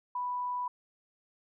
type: tone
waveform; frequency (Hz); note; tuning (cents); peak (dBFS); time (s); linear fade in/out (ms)
sine; 987.8; B5; 0; -31; 0.15-0.68; 5
effects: none